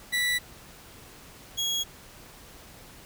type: tone pair in turn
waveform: 30% pulse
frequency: 1963 / 3313 Hz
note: B6 / G#7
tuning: -11 / -5 cents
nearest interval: major sixth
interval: 906 cents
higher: second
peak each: -21 / -23 dBFS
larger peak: first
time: 0.12-0.39 / 1.57-1.84 s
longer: neither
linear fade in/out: 20 ms
effects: pink hiss -49 dBFS RMS until 3.05 s